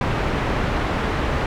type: low-pass noise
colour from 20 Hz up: pink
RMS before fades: -22 dBFS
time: 0.01-1.46 s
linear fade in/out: 2 ms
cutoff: 2100 Hz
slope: 12 dB/octave
effects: none